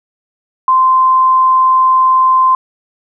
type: tone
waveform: sine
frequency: 1039 Hz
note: C6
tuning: 12 cents flat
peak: -6 dBFS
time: 0.68-2.55 s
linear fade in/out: 2 ms
effects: none